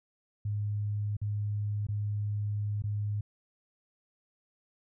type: tone with dropouts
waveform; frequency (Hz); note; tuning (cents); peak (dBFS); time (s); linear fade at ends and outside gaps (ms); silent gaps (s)
sine; 103.83; G#2; 0; -29; 0.45-3.21; 5; 1.168-1.215 / 1.868-1.886 / 2.822-2.838
effects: none